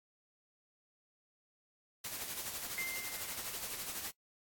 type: noise with tremolo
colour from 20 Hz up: white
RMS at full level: -40 dBFS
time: 2.04-4.11 s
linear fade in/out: 5 ms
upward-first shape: sine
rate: 12 Hz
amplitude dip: 45%
type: tone with exponential decay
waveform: sine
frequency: 2093 Hz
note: C7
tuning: in tune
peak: -35 dBFS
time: 2.78-3.7 s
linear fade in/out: 0 ms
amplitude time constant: 200 ms
effects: noise-tail reverb RT60 0.1 s tail -22 dB re dry + AAC 64 kbps